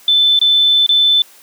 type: tone with dropouts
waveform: sine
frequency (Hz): 3522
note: A7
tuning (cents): +1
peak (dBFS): -8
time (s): 0.08-1.22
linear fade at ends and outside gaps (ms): 2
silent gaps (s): 0.391-0.414 / 0.864-0.891
effects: white hiss -44 dBFS RMS until 1.42 s + high-pass 300 Hz 12 dB/octave